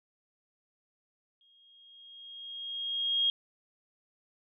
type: tone with exponential growth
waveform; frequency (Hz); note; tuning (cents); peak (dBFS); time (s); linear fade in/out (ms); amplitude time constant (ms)
sine; 3258; G#7; -34; -23; 1.41-3.3; 1; 410
effects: none